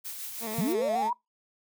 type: noise with tremolo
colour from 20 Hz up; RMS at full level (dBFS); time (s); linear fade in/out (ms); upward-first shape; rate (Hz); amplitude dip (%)
blue; -37; 0.04-0.74; 20; sine; 6.2; 35
type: tone with vibrato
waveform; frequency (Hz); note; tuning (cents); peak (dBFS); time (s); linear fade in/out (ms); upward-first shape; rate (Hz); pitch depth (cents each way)
15% pulse; 222.6; A3; +20; -27; 0.4-1.11; 50; square; 7.2; 51
type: linear sweep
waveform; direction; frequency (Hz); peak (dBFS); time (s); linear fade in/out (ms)
sine; up; 138.59 to 987.8; -25; 0.58-1.13; 5
effects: noise-tail reverb RT60 0.2 s tail -25 dB re dry